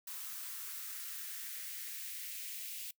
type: noise with high-pass filter sweep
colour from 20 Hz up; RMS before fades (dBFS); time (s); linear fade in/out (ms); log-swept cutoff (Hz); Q
blue; -44; 0.07-2.91; 5; 1100 to 2600; 2.2
effects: noise-tail reverb RT60 0.1 s tail -22 dB re dry